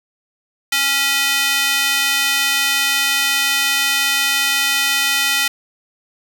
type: tone with high-pass filter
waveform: square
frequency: 277.2 Hz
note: C#4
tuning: in tune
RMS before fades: -17 dBFS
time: 0.72-5.48 s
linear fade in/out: 5 ms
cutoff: 2200 Hz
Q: 1.3
effects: none